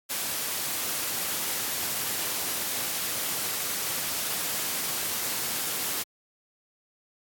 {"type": "noise", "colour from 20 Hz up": "white", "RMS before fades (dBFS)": -30, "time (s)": [0.09, 6.04], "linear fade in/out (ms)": 20, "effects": ["high-pass 100 Hz 12 dB/octave", "AAC 64 kbps"]}